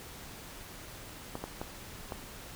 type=clicks; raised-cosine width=1 ms; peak=-22 dBFS; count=4; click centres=1.354 / 1.44 / 1.615 / 2.122 s; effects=pink hiss -47 dBFS RMS until 2.55 s